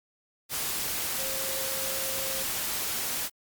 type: tone in noise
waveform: sine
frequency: 534 Hz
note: C5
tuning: 35 cents sharp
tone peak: -38 dBFS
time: 1.16-2.46 s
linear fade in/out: 50 ms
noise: white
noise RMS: -31 dBFS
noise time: 0.49-3.3 s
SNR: -10 dB
effects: Opus 48 kbps